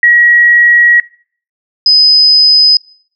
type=tone pair in turn; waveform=sine; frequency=1909 / 5025 Hz; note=A#6 / D#8; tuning=+41 / +16 cents; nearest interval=octave + perfect fourth; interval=1675 cents; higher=second; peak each=-3 dBFS; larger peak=neither; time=0.03-1 / 1.86-2.77 s; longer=first; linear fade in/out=2 ms; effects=noise-tail reverb RT60 0.5 s tail -22 dB re dry